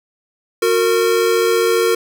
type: tone pair together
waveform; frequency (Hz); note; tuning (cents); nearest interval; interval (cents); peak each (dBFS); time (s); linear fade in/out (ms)
square; 364.3 / 459.3; F#4 / A#4; -27 / -26; major third; 401; -18 / -15; 0.62-1.95; 5
effects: none

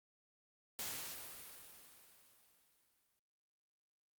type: noise with exponential decay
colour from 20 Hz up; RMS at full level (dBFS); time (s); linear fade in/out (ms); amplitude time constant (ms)
white; -42; 0.79-3.19; 0; 520
effects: Opus 48 kbps

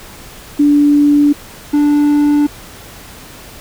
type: tone pair in turn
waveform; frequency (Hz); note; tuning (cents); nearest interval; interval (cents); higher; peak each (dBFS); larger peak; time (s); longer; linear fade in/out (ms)
sine / triangle; 290.9 / 292.9; D4 / D4; -16 / -5; unison; 11; second; -6; neither; 0.59-1.33 / 1.73-2.47; neither; 10
effects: pink hiss -35 dBFS RMS until 3.6 s

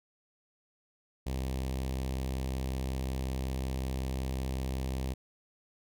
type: tone with notch filter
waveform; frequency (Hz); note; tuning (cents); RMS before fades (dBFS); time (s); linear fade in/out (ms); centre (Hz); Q
sawtooth; 65.41; C2; 0; -34; 1.26-5.14; 10; 1400; 1.2
effects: none

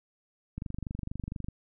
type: click train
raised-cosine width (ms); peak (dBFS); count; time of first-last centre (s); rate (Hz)
5; -23; 23; 0.58-1.485; 24.3
effects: none

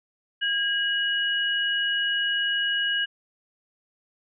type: tone pair together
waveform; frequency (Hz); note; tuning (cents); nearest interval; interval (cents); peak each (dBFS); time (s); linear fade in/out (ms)
sine; 1631.3 / 2910; G#6 / F#7; -31 / -29; minor seventh; 1002; -25; 0.41-3.06; 20
effects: none

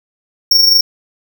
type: tone with amplitude modulation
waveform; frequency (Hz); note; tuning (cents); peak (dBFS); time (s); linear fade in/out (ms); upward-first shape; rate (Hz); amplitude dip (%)
square; 5500; F8; -27; -5; 0.51-0.81; 5; sine; 24.7; 50
effects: none

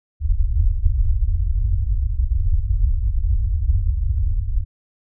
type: low-pass noise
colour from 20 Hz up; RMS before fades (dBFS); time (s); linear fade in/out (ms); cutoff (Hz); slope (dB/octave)
pink; -18; 0.2-4.65; 50; 100; 96
effects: none

